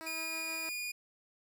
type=tone with tremolo; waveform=10% pulse; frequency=322.5 Hz; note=E4; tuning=38 cents flat; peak=-34 dBFS; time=0.01-0.69 s; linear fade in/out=0 ms; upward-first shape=sine; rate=6.3 Hz; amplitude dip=30%
type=tone; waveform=sawtooth; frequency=2443 Hz; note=D#7; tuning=32 cents flat; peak=-33 dBFS; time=0.06-0.92 s; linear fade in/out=10 ms
effects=none